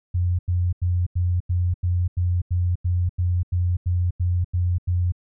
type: tone bursts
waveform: sine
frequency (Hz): 88.8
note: F2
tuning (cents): +29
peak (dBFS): -18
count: 15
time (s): 0.14-5.122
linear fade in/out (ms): 10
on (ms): 250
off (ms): 88
effects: none